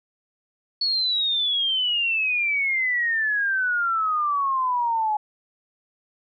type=exponential sweep; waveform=sine; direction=down; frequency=4422 to 838 Hz; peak=-20 dBFS; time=0.81-5.17 s; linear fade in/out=5 ms; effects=none